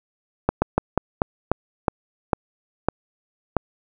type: slowing click train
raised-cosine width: 1 ms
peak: -3 dBFS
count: 10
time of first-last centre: 0.49-3.567 s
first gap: 130 ms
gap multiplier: 1.23
effects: none